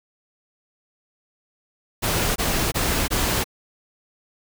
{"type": "noise bursts", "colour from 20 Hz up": "pink", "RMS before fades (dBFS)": -22, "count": 4, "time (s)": [2.02, 3.443], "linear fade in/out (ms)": 20, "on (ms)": 340, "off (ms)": 21, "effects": []}